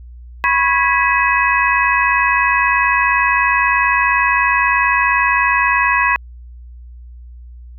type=tone cluster; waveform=sine; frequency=989 / 1089 / 1659 / 1964 / 2547 Hz; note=B5 / C#6 / G#6 / B6 / D#7; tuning=+2 / -31 / -2 / -10 / +40 cents; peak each=-18 dBFS; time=0.44-6.16 s; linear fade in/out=0 ms; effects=added 60 Hz sine -33 dBFS peak until 7.78 s